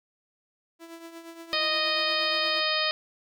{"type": "tone with tremolo", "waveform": "sawtooth", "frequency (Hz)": 332.4, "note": "E4", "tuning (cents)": 15, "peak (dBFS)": -35, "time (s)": [0.79, 2.63], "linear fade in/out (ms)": 50, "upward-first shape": "triangle", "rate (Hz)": 8.5, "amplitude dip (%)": 65}
{"type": "harmonic tone", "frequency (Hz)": 620, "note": "D#5", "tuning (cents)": -6, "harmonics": [1, 2, 3, 4, 5, 6, 7, 8], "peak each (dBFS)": [-32, -32, -32, -32, -32, -32, -32, -32], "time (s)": [1.53, 2.91], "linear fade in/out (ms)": 0}
{"effects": []}